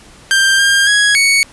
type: tone with pitch steps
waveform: sawtooth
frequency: 1581 / 1604 / 1663 / 2226 Hz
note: G6 / G6 / G#6 / C#7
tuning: +14 / +39 / +2 / +7 cents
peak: -5 dBFS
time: 0.31-1.43 s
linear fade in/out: 0 ms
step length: 280 ms
effects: pink hiss -41 dBFS RMS until 1.52 s + resampled to 24000 Hz